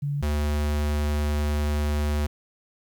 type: tone pair in turn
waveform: sine / square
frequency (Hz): 143.4 / 74.14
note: D3 / D2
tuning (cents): -41 / +17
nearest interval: major seventh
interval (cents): 1142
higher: first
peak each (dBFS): -24 / -23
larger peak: second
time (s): 0.02-0.22 / 0.22-2.27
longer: second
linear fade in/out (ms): 10
effects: 10-bit